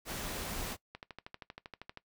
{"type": "noise", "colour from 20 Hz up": "pink", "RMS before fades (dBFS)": -39, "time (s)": [0.05, 0.77], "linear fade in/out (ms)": 50}
{"type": "click train", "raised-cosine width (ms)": 0.3, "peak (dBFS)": -28, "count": 14, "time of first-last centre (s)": [0.95, 1.974], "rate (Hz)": 12.7}
{"effects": ["noise-tail reverb RT60 0.1 s tail -19 dB re dry"]}